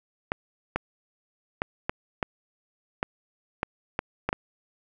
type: clicks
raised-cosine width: 0.5 ms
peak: -10 dBFS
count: 10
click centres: 0.319 / 0.76 / 1.619 / 1.895 / 2.228 / 3.029 / 3.631 / 3.991 / 4.29 / 4.329 s
effects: none